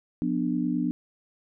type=chord; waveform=sine; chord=B diminished; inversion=second; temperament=just; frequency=177.8 / 246.9 / 296.3 Hz; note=F3 / B3 / D4; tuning=+31 / 0 / +15 cents; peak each=-30 / -27 / -28 dBFS; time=0.22-0.91 s; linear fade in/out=0 ms; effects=none